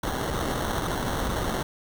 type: noise with sample-and-hold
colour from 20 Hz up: pink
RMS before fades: -28 dBFS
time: 0.03-1.63 s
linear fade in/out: 5 ms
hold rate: 2450 Hz
effects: none